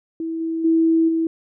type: tone with level steps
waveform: sine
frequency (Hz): 326.3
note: E4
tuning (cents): -18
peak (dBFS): -23 / -21 / -13 / -17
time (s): 0.2-1.27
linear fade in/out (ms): 2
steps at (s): 0.4 / 0.64 / 1.08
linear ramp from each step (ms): 10
effects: none